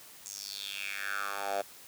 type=tone with high-pass filter sweep; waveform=10% pulse; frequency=99.6 Hz; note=G2; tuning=28 cents sharp; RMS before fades=-37 dBFS; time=0.25-1.62 s; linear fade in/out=10 ms; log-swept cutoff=7100 to 620 Hz; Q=4.5; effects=white hiss -52 dBFS RMS until 1.87 s + high-pass 60 Hz 12 dB/octave